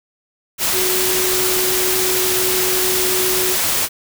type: tone in noise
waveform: sine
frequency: 370 Hz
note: F#4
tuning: in tune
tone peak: -21 dBFS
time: 0.72-3.57 s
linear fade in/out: 50 ms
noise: white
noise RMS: -18 dBFS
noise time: 0.58-3.89 s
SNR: -6 dB
effects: none